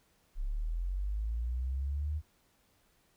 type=linear sweep; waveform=sine; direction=up; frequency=32.16 to 77.78 Hz; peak=-31 dBFS; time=0.35-2.22 s; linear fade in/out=50 ms; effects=pink hiss -70 dBFS RMS until 3.16 s